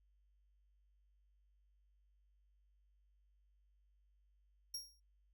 sawtooth tone with exponential decay, 5588 Hz, F8, in tune, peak -37 dBFS, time 4.74-5 s, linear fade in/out 5 ms, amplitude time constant 56 ms, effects noise-tail reverb RT60 0.1 s tail -19 dB re dry + added 50 Hz sine -70 dBFS peak until 5.33 s

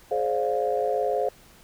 sine chord, D half-diminished seventh, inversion second, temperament just, 422.9 / 528.6 / 587.3 / 704.8 Hz, Ab4 / C5 / D5 / F5, +31 / +18 / 0 / +16 cents, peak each -27 / -26 / -31 / -27 dBFS, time 0.11-1.29 s, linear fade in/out 5 ms, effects tanh soft clip ceiling -12 dBFS + pink hiss -53 dBFS RMS until 1.63 s

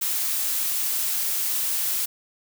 blue noise, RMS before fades -25 dBFS, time 0.01-2.06 s, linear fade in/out 10 ms, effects none

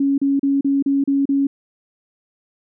sine tone bursts, 277.2 Hz, C#4, in tune, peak -14 dBFS, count 7, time 0-1.47 s, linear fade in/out 5 ms, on 180 ms, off 35 ms, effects none

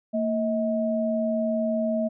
sine tone pair together, 228.2 / 636.9 Hz, A#3 / D#5, -37 / +40 cents, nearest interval octave + tritone, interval 1777 cents, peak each -25 dBFS, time 0.13-2.09 s, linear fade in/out 20 ms, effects none

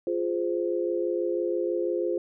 sine chord, F minor, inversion none, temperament equal with one note detuned, 349.2 / 415.3 / 519 Hz, F4 / Ab4 / C5, 0 / 0 / -14 cents, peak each -27 / -31 / -30 dBFS, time 0.07-2.18 s, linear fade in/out 2 ms, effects none

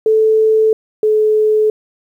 sine tone pair in turn, 437.9 / 429.9 Hz, A4 / A4, -8 / -40 cents, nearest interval unison, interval 32 cents, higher first, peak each -8 / -9 dBFS, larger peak first, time 0.06-0.73 / 1.03-1.7 s, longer neither, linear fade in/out 2 ms, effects 8-bit

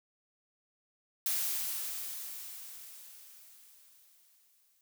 blue noise with exponential decay, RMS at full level -31 dBFS, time 1.26-4.81 s, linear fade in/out 1 ms, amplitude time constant 770 ms, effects none

